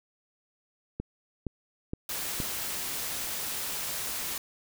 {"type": "click train", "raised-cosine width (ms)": 3, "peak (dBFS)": -19, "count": 4, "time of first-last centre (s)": [1, 2.402], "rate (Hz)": 2.14}
{"type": "noise", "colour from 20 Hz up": "white", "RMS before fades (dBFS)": -34, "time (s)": [2.09, 4.38], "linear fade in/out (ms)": 2}
{"effects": []}